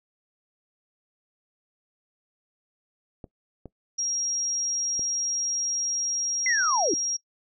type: clicks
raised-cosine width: 2 ms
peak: -26 dBFS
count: 3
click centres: 3.242 / 3.657 / 4.994 s
type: tone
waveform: sine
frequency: 5630 Hz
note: F8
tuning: 13 cents sharp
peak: -25 dBFS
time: 3.98-7.17 s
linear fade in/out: 10 ms
type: linear sweep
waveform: sine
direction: down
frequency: 2093 to 277.2 Hz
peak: -22 dBFS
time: 6.46-6.94 s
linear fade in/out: 2 ms
effects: noise-tail reverb RT60 0.1 s tail -20 dB re dry